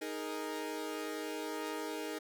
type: chord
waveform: sawtooth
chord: D# suspended fourth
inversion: none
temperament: equal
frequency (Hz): 311.1 / 415.3 / 466.2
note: D#4 / G#4 / A#4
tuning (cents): 0 / 0 / 0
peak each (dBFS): -37 / -39 / -39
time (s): 0.01-2.19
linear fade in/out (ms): 10
effects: none